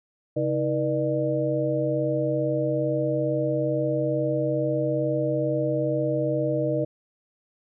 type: tone cluster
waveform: sine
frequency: 137.7 / 316.3 / 478.7 / 601 Hz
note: C#3 / D#4 / A#4 / D5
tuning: -11 / +29 / +46 / +40 cents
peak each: -28 / -28 / -28 / -26 dBFS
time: 0.36-6.85 s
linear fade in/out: 10 ms
effects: none